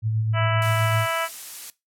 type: tone with tremolo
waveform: sine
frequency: 110 Hz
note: A2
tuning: in tune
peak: -19 dBFS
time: 0.02-1.07 s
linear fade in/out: 50 ms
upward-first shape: sine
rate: 7.7 Hz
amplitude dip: 30%
type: harmonic tone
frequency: 329.6 Hz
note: E4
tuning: in tune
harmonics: 2 / 3 / 4 / 5 / 6 / 7 / 8 / 9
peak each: -26 / -31 / -27 / -32 / -34 / -33 / -39 / -34 dBFS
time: 0.33-1.29 s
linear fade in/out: 50 ms
type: noise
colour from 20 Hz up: blue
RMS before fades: -34 dBFS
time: 0.62-1.7 s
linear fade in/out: 0 ms
effects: noise-tail reverb RT60 0.2 s tail -19 dB re dry + low-pass 12000 Hz 12 dB/octave